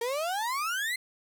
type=exponential sweep; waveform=35% pulse; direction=up; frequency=455.1 to 2093 Hz; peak=-27 dBFS; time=0.01-0.96 s; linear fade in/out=5 ms; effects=none